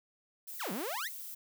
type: noise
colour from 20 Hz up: violet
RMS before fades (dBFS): -44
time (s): 0.47-1.35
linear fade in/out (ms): 10
type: exponential two-way sweep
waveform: sawtooth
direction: down then up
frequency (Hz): 2217 to 172.3 to 2217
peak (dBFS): -32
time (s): 0.59-1.09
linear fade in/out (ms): 20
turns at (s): 0.72
effects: none